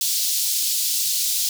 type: high-pass noise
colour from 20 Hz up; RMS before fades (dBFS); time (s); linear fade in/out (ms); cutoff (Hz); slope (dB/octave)
pink; -22; 0.01-1.49; 2; 4000; 24
effects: none